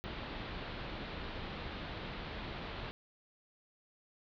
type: low-pass noise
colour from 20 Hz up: pink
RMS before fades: -43 dBFS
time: 0.04-2.91 s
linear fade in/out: 0 ms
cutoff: 4200 Hz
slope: 48 dB/octave
effects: none